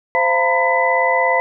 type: tone cluster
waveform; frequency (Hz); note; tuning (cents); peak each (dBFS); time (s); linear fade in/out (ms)
sine; 520 / 687 / 916 / 993 / 2001; C5 / F5 / A#5 / B5 / B6; -11 / -29 / -31 / +9 / +22; -19 / -20 / -20 / -22 / -18; 0.15-1.4; 0
effects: none